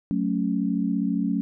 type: chord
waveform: sine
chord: F# minor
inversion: none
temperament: equal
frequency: 185 / 220 / 277.2 Hz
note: F#3 / A3 / C#4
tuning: 0 / 0 / 0 cents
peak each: -26 dBFS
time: 0.11-1.41 s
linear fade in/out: 0 ms
effects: none